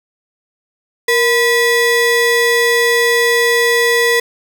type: ring-modulated tone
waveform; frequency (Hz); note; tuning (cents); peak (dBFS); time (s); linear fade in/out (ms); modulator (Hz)
square; 740; F#5; 0; -8; 1.08-4.2; 5; 1210
effects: none